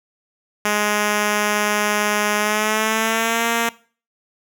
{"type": "tone with pitch glide", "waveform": "5% pulse", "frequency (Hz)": [208.8, 231.7], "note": ["G#3", "A#3"], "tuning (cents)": [10, -10], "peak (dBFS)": -6, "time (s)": [0.65, 3.69], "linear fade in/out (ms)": 2, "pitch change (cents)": 180, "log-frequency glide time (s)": [2.37, 3.46], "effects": ["noise-tail reverb RT60 0.4 s tail -20 dB re dry"]}